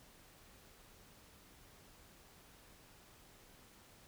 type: silence
effects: pink hiss -62 dBFS RMS until 4.07 s